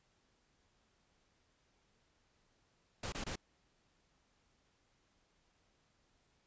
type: noise bursts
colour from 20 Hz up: pink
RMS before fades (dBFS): -41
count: 3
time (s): 3.03-3.357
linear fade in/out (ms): 5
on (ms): 93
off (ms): 24
effects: pink hiss -75 dBFS RMS until 6.46 s + resampled to 16000 Hz